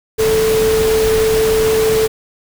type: tone in noise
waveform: sine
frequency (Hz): 440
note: A4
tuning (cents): 0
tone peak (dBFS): -11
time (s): 0.18-2.08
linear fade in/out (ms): 20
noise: pink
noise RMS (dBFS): -21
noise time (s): 0.18-2.08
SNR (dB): +7
effects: none